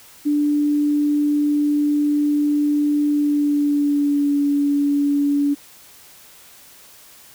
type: tone with pitch glide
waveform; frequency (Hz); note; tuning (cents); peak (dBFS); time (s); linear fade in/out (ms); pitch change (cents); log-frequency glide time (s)
sine; 293.7 to 286.2; D4 to D4; 0 to -45; -15; 0.25-5.55; 20; -45; 3.08-4.37
effects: white hiss -46 dBFS RMS until 7.34 s